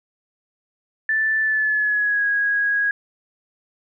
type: tone with pitch glide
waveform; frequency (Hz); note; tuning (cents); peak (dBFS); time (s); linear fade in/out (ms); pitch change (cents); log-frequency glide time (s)
sine; 1760 to 1651.7; A6 to G#6; 0 to -10; -17; 1.09-2.91; 2; -110; 1.41-2.25
effects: none